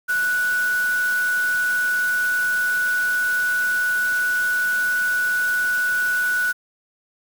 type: tone in noise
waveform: sine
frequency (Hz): 1477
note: F#6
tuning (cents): -3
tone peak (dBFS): -18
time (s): 0.08-6.53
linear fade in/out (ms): 20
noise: white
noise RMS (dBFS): -34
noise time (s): 0.08-6.53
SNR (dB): +13
effects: none